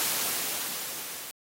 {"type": "noise with level ramp", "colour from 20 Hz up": "white", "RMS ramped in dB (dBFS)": [-26, -40], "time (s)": [0, 1.31], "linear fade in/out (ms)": 0, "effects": ["high-pass 150 Hz 12 dB/octave", "AAC 48 kbps"]}